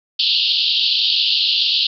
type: band-pass noise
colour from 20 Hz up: white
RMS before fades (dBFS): -17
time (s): 0.19-1.87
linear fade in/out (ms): 5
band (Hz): 2800 to 4700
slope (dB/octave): 96
effects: none